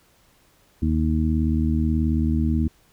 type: harmonic tone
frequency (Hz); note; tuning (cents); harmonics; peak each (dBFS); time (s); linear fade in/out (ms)
78.5; D#2; +16; 1 / 2 / 3 / 4; -21 / -27 / -23 / -28; 0.82-2.68; 5
effects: pink hiss -59 dBFS RMS until 2.92 s